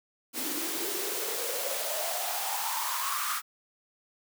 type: noise with high-pass filter sweep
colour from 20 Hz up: white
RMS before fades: -32 dBFS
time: 0.33-3.42 s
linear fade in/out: 50 ms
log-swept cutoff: 270 to 1300 Hz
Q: 8
effects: none